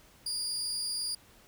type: tone with amplitude modulation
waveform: 30% pulse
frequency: 4814 Hz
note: D8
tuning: 42 cents sharp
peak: -26 dBFS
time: 0.26-1.15 s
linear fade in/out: 5 ms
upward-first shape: sine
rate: 252 Hz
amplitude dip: 65%
effects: pink hiss -59 dBFS RMS until 1.47 s